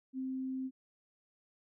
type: tone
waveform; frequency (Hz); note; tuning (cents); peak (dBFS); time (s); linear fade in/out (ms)
sine; 261.6; C4; 0; -35; 0.13-0.71; 50
effects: none